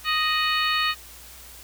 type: harmonic tone with a mistuned harmonic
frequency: 622.3 Hz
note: D#5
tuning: in tune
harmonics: 2 / 3 / 4 / 5 / 6 / 7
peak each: -25 / -27 / -28 / -29 / -30 / -30 dBFS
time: 0.04-0.95 s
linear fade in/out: 50 ms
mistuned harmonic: 5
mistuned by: -82 cents
effects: added 60 Hz sine -49 dBFS peak until 1.63 s + white hiss -45 dBFS RMS until 1.63 s